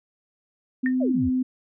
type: tone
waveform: sine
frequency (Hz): 256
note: C4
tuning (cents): -38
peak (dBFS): -20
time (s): 0.83-1.43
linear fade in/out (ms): 10
type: tone with exponential decay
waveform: sine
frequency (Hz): 1824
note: A#6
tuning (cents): -38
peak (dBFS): -22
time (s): 0.86-0.95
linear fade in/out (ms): 1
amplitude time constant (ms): 18
type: exponential sweep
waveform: sine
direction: down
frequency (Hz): 720 to 65.2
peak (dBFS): -26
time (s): 1-1.3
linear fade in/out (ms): 20
effects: none